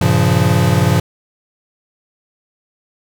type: chord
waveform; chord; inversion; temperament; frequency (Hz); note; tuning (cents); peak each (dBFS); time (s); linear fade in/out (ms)
square; G half-diminished seventh; none; equal with one note detuned; 96.99 / 116.54 / 138.59 / 174.61; G2 / Bb2 / Db3 / F3; -18 / 0 / 0 / 0; -17; 0.01-1; 5
effects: none